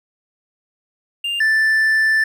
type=tone pair in turn; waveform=triangle; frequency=2800 / 1763.9 Hz; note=F7 / A6; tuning=+4 / +4 cents; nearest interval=minor sixth; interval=800 cents; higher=first; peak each=-18 / -11 dBFS; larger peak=second; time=1.24-1.4 / 1.4-2.24 s; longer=second; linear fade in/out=5 ms; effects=none